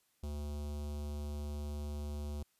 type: tone with notch filter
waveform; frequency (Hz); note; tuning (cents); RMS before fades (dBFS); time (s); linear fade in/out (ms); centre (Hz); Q
square; 73.42; D2; 0; -40; 0.23-2.43; 5; 1800; 0.61
effects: white hiss -75 dBFS RMS until 2.59 s + resampled to 32000 Hz